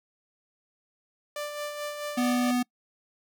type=tone with tremolo; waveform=sawtooth; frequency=590 Hz; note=D5; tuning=8 cents sharp; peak=-27 dBFS; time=1.36-2.51 s; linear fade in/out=2 ms; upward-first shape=sine; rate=4.6 Hz; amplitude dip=45%
type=tone; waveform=square; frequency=246.9 Hz; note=B3; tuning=in tune; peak=-24 dBFS; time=2.17-2.63 s; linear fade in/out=10 ms
effects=noise-tail reverb RT60 0.1 s tail -25 dB re dry